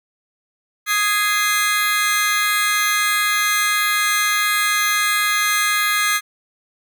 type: chord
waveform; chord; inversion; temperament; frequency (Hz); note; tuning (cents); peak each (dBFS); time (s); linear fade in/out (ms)
sawtooth; Ab major; second; just; 1245.9 / 1661.2 / 2077; Eb6 / Ab6 / C7; +2 / 0 / -13; -17; 0.86-6.21; 50
effects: none